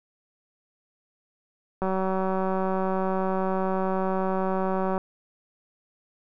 click train, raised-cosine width 1 ms, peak -14 dBFS, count 598, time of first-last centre 1.82-4.979 s, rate 189 Hz, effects none

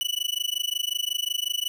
40% pulse tone with amplitude modulation, 2960 Hz, F#7, in tune, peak -21 dBFS, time 0.01-1.68 s, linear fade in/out 0 ms, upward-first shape sine, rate 25.5 Hz, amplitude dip 100%, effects none

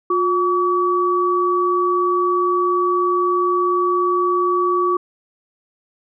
sine tone pair together, 357.6 / 1140.6 Hz, F4 / C#6, +41 / +49 cents, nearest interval octave + minor sixth, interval 2008 cents, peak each -18 / -17 dBFS, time 0.1-4.97 s, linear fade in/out 5 ms, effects none

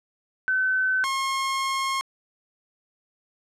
sine / sawtooth tone pair in turn, 1522 / 1076.2 Hz, F#6 / C6, +48 / +48 cents, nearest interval tritone, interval 600 cents, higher first, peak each -20 dBFS, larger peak neither, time 0.48-1.04 / 1.04-2.01 s, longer second, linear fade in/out 0 ms, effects low-pass 9000 Hz 12 dB/octave

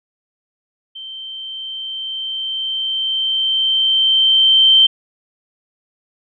sine tone with level ramp, 3119 Hz, G7, 9 cents flat, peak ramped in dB -29 to -6 dBFS, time 0.95-4.87 s, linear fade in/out 10 ms, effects none

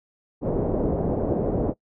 white low-pass noise, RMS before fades -24 dBFS, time 0.41-1.74 s, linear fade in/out 50 ms, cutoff 550 Hz, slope 24 dB/octave, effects noise-tail reverb RT60 0.1 s tail -22 dB re dry

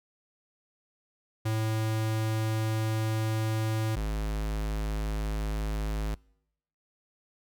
square tone pair in turn, 110 / 52.76 Hz, A2 / G#1, 0 / +28 cents, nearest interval octave + minor second, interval 1272 cents, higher first, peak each -27 / -29 dBFS, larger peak first, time 1.45-3.96 / 3.96-6.15 s, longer first, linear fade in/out 10 ms, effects noise-tail reverb RT60 0.8 s tail -26 dB re dry

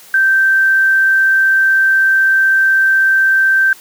sine tone, 1561 Hz, G6, 8 cents flat, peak -8 dBFS, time 0.14-3.73 s, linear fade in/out 2 ms, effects white hiss -40 dBFS RMS until 3.8 s + high-pass 150 Hz 12 dB/octave

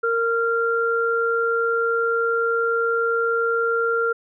sine tone pair together, 461.8 / 1385 Hz, A#4 / F6, -16 / -15 cents, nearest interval octave + perfect fifth, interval 1901 cents, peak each -21 dBFS, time 0.03-4.13 s, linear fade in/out 10 ms, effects none

